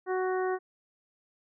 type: harmonic tone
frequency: 371.6 Hz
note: F#4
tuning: 7 cents sharp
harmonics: 1 / 2 / 3 / 4 / 5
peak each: -28 / -34 / -38 / -40 / -42 dBFS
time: 0.06-0.59 s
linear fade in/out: 50 ms
effects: none